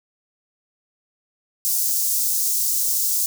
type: high-pass noise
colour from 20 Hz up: white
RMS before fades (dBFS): -21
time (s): 1.65-3.26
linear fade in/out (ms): 0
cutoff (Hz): 5500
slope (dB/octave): 24
effects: none